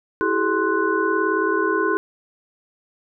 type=tone cluster; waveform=sine; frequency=329.3 / 387.9 / 426.7 / 1046 / 1484 Hz; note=E4 / G4 / G#4 / C6 / F#6; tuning=-2 / -18 / +47 / -1 / +5 cents; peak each=-24 dBFS; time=0.21-1.97 s; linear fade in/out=0 ms; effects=none